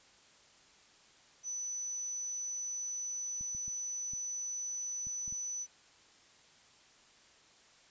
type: tone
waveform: sine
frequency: 5980 Hz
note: F#8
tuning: 17 cents sharp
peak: -36 dBFS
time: 1.43-5.67 s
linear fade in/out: 50 ms
type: clicks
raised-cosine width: 5 ms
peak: -40 dBFS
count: 7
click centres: 3.41 / 3.549 / 3.68 / 4.135 / 5.07 / 5.279 / 5.325 s
effects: white hiss -62 dBFS RMS until 7.9 s + resampled to 16000 Hz